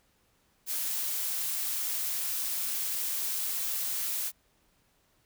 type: noise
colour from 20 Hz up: blue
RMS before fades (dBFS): -32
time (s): 0.66-4.32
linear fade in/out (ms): 50
effects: pink hiss -69 dBFS RMS until 5.25 s